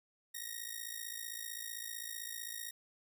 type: ring-modulated tone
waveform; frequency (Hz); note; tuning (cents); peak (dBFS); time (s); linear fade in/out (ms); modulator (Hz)
5% pulse; 1874; A#6; +9; -28; 0.34-2.71; 10; 27.8
effects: none